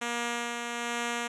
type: tone with tremolo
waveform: 5% pulse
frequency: 237.4 Hz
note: A#3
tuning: 32 cents sharp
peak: -18 dBFS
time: 0.01-1.28 s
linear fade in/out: 10 ms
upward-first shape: sine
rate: 1.2 Hz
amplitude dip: 35%
effects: resampled to 24000 Hz